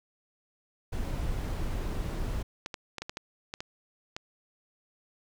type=noise; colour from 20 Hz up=brown; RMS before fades=-32 dBFS; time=0.92-2.43 s; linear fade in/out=10 ms
type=clicks; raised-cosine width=0.2 ms; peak=-19 dBFS; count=9; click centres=2.661 / 2.742 / 2.983 / 3.02 / 3.095 / 3.171 / 3.539 / 3.605 / 4.165 s
effects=none